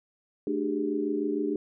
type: tone cluster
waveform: sine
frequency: 218.2 / 297 / 383.7 / 410.3 Hz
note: A3 / D4 / G4 / G#4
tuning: -14 / +20 / -37 / -21 cents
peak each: -35 / -29 / -32 / -32 dBFS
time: 0.47-1.56 s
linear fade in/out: 2 ms
effects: none